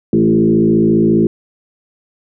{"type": "tone with frequency modulation", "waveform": "sine", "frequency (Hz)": 277.2, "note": "C#4", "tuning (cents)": 0, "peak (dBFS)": -8, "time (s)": [0.13, 1.27], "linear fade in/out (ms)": 2, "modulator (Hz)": 54.7, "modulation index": 2.1, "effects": []}